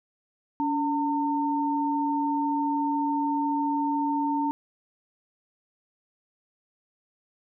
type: tone pair together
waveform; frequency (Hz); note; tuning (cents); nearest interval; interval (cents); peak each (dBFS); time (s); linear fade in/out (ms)
sine; 285.7 / 907; D4 / A#5; -48 / -48; octave + minor sixth; 2000; -26; 0.6-4.51; 0
effects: none